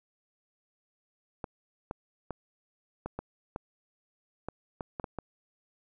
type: clicks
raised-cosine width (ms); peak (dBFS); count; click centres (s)
1; -21; 11; 1.442 / 1.911 / 2.307 / 3.06 / 3.19 / 3.561 / 4.486 / 4.808 / 4.998 / 5.042 / 5.187
effects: none